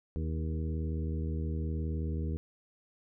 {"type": "harmonic tone with a mistuned harmonic", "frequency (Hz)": 79.1, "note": "D#2", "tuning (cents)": 29, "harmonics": [1, 2, 3, 4, 5, 6], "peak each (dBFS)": [-32, -38, -42, -44, -46, -48], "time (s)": [0.16, 2.37], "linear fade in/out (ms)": 0, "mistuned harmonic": 5, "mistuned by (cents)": 28, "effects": []}